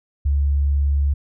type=tone; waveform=sine; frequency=70.8 Hz; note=C#2; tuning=37 cents sharp; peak=-15 dBFS; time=0.25-1.14 s; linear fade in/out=10 ms; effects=none